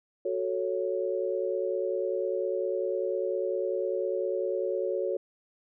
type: chord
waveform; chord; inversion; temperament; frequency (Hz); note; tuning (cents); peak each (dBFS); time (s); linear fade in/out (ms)
sine; F# minor; none; equal; 370 / 440 / 554.4; F#4 / A4 / C#5; 0 / 0 / 0; -31 / -32 / -31; 0.25-5.17; 5
effects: none